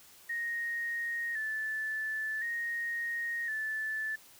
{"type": "tone with vibrato", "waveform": "sine", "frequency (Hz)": 1807, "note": "A6", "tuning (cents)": 46, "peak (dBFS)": -32, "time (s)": [0.29, 4.16], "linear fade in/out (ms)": 10, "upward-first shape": "square", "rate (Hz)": 0.47, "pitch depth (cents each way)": 56, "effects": ["white hiss -57 dBFS RMS until 4.39 s"]}